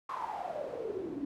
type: noise with band-pass filter sweep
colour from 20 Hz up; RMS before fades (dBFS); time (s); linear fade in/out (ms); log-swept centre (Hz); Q
pink; -38; 0.09-1.25; 5; 1100 to 270; 8.9
effects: none